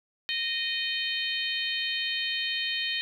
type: harmonic tone with a mistuned harmonic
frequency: 618 Hz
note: D#5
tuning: 12 cents flat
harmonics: 3 / 4 / 5 / 6 / 7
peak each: -34 / -34 / -32 / -35 / -36 dBFS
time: 0.29-3.01 s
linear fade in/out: 0 ms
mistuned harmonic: 7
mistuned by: -26 cents
effects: 10-bit